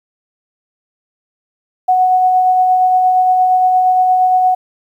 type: tone with tremolo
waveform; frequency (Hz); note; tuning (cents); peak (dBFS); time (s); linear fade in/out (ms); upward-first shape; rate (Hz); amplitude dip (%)
sine; 739; F#5; -2; -7; 1.88-4.55; 10; sine; 8.6; 25
effects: 8-bit